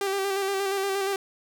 sawtooth tone with vibrato, 392 Hz, G4, in tune, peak -21 dBFS, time 0.01-1.16 s, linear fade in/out 2 ms, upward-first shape square, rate 8.5 Hz, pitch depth 28 cents each way, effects none

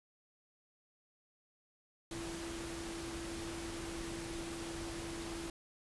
sine tone in noise, 335.3 Hz, E4, 30 cents sharp, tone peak -43 dBFS, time 2.11-5.5 s, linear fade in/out 2 ms, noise pink, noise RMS -45 dBFS, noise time 2.11-5.5 s, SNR -1 dB, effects resampled to 24000 Hz

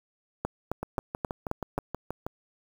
two click trains, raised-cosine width 1 ms, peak -18 / -14 dBFS, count 10 / 6, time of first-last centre 0.83-2.265 / 0.45-1.78 s, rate 6.27 / 3.76 Hz, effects 7-bit

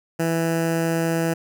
15% pulse tone with notch filter, 165 Hz, E3, 2 cents sharp, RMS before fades -22 dBFS, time 0.19-1.34 s, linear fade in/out 10 ms, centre 3700 Hz, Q 1.4, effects none

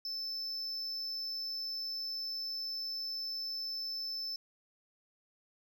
triangle tone, 5274 Hz, E8, in tune, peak -35 dBFS, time 0.05-4.36 s, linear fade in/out 2 ms, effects 12-bit

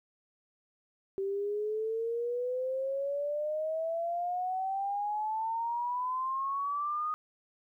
sine exponential sweep, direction up, 386.4 to 1244.5 Hz, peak -30 dBFS, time 1.18-7.14 s, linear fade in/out 0 ms, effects 12-bit

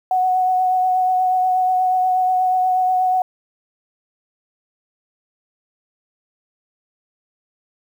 sine tone with vibrato, 740 Hz, F#5, in tune, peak -14 dBFS, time 0.11-3.22 s, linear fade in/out 2 ms, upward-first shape triangle, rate 8.3 Hz, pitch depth 19 cents each way, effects 8-bit

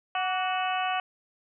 harmonic tone with a mistuned harmonic, 370 Hz, F#4, in tune, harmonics 2 / 3 / 4 / 5 / 6 / 7 / 8, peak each -28 / -33 / -35 / -41 / -42 / -35 / -37 dBFS, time 0.15-1 s, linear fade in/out 2 ms, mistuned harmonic 3, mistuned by +53 cents, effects none

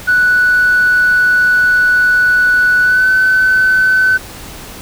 sine tone with pitch glide, 1480 to 1517.2 Hz, F#6 to F#6, 0 to +43 cents, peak -6 dBFS, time 0.07-4.18 s, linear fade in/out 20 ms, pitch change +43 cents, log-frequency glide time 2.82-3.08 s, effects tanh soft clip ceiling -4 dBFS + pink hiss -31 dBFS RMS until 4.81 s

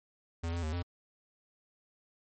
square tone with pitch steps, 83.5 / 85.7 / 77.9 / 87.5 Hz, E2 / F2 / D#2 / F2, +23 / -32 / +3 / +4 cents, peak -33 dBFS, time 0.43-0.826 s, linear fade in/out 10 ms, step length 99 ms, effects MP3 32 kbps

